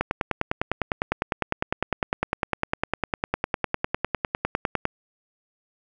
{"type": "click train", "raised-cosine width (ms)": 0.5, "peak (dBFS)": -7, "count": 49, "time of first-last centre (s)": [0.01, 4.854], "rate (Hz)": 9.91, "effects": []}